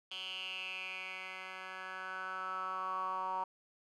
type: tone with band-pass filter sweep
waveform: 10% pulse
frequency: 187.3 Hz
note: F#3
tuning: 21 cents sharp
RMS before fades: -41 dBFS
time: 0.11-3.44 s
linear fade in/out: 5 ms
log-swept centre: 3200 to 960 Hz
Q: 6.7
effects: none